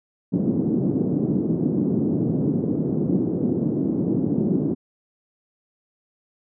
white band-pass noise, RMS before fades -22 dBFS, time 0.32-4.75 s, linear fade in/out 20 ms, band 140 to 320 Hz, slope 24 dB/octave, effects none

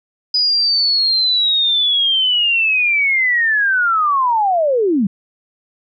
sine linear sweep, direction down, 4978 to 178.9 Hz, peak -12 dBFS, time 0.34-5.07 s, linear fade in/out 5 ms, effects none

